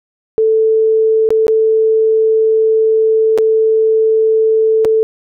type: tone with dropouts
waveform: sine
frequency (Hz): 441.2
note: A4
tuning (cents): +5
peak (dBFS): -8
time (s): 0.38-5.03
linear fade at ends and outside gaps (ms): 0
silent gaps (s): 1.29-1.305 / 1.468-1.481 / 3.377-3.385 / 4.848-4.853
effects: none